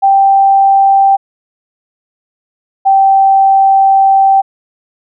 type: tone pair in turn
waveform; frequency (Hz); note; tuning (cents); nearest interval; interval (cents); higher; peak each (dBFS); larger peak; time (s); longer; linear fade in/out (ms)
sine; 784 / 778.6; G5 / G5; 0 / -12; unison; 12; first; -4; neither; 0.02-1.17 / 2.85-4.42; second; 20
effects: none